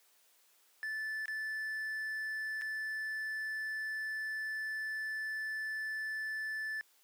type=tone with dropouts; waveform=triangle; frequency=1750 Hz; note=A6; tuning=10 cents flat; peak=-34 dBFS; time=0.83-6.81 s; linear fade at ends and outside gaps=0 ms; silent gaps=1.257-1.281 / 2.613-2.619 s; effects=white hiss -68 dBFS RMS until 7.03 s + high-pass 400 Hz 12 dB/octave